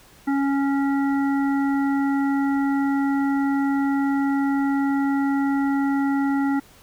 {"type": "harmonic tone", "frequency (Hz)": 277.1, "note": "C#4", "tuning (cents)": -1, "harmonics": [1, 3, 5, 7], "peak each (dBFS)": [-19, -29, -33, -36], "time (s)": [0.27, 6.6], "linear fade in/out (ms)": 10, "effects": ["pink hiss -51 dBFS RMS until 6.82 s"]}